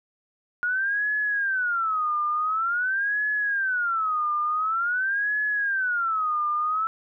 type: tone with vibrato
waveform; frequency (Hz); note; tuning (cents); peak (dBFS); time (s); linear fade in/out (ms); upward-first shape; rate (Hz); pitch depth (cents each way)
sine; 1430; F6; +41; -22; 0.63-6.87; 0; sine; 0.47; 300
effects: none